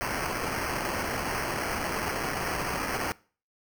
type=noise with sample-and-hold; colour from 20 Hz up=white; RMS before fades=-31 dBFS; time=0.01-3.12 s; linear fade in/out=0 ms; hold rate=3675 Hz; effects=noise-tail reverb RT60 0.4 s tail -22 dB re dry